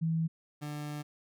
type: tone pair in turn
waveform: sine / 30% pulse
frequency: 162.8 / 148.26 Hz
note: E3 / D3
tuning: -21 / +17 cents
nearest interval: major second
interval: 162 cents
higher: first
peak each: -27 / -34 dBFS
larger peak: first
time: 0.01-0.28 / 0.61-1.03 s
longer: second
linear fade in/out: 20 ms
effects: none